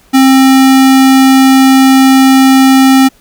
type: tone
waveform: square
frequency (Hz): 265.5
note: C4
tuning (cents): +25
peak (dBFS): -3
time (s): 0.13-3.09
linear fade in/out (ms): 20
effects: pink hiss -46 dBFS RMS until 3.2 s